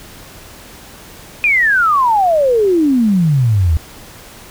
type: exponential sweep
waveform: sine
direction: down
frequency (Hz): 2489 to 75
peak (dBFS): -9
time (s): 1.44-3.77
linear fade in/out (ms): 0
effects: pink hiss -37 dBFS RMS until 4.5 s